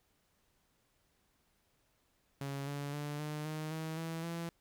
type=tone with pitch steps; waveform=sawtooth; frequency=139.1 / 142.93 / 146.86 / 150.9 / 155.06 / 159.32 / 163.71 / 168.21 Hz; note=C#3 / D3 / D3 / D3 / D#3 / D#3 / E3 / E3; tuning=+6 / -47 / 0 / +47 / -6 / +41 / -12 / +35 cents; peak=-34 dBFS; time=2.41-4.49 s; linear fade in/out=2 ms; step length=260 ms; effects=pink hiss -75 dBFS RMS until 4.6 s